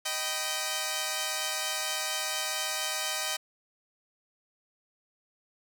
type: chord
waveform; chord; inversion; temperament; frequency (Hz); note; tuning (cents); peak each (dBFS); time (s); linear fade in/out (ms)
5% pulse; Eb augmented; none; equal with one note detuned; 622.3 / 776.8 / 987.8; Eb5 / G5 / B5; 0 / -16 / 0; -22 / -22 / -25; 0.05-3.37; 10
effects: none